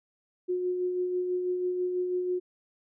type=tone with tremolo; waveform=sine; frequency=361.9 Hz; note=F#4; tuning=38 cents flat; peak=-25 dBFS; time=0.48-2.4 s; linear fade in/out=20 ms; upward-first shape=sine; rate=6.1 Hz; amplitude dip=35%; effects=none